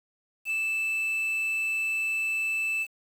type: tone with quantisation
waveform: triangle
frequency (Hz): 2637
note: E7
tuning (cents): 0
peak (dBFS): -24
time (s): 0.45-2.87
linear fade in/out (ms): 50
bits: 8
effects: none